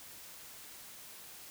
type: silence
effects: white hiss -51 dBFS RMS until 1.5 s